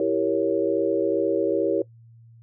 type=chord; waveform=sine; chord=E diminished seventh; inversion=none; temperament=equal; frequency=329.6 / 392 / 466.2 / 554.4 Hz; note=E4 / G4 / Bb4 / Db5; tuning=0 / 0 / 0 / 0 cents; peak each=-25 dBFS; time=0-1.82 s; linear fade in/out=2 ms; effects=noise-tail reverb RT60 0.1 s tail -19 dB re dry + added 115 Hz sine -47 dBFS peak until 2.42 s